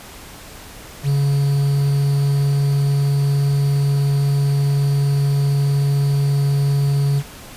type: tone with quantisation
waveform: triangle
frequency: 140.6 Hz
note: C#3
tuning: 25 cents sharp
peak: -12 dBFS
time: 1.03-7.23 s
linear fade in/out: 50 ms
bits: 6
effects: pink hiss -38 dBFS RMS until 7.56 s + resampled to 32000 Hz